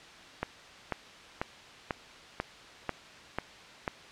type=click train; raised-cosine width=0.5 ms; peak=-15 dBFS; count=8; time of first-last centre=0.43-3.878 s; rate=2.03 Hz; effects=white hiss -50 dBFS RMS until 4.11 s + low-pass 4000 Hz 12 dB/octave